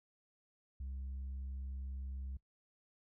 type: tone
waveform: sine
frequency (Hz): 66.4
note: C2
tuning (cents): +26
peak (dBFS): -38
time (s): 0.8-2.37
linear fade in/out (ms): 5
effects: noise-tail reverb RT60 0.1 s tail -22 dB re dry + tanh soft clip ceiling -39 dBFS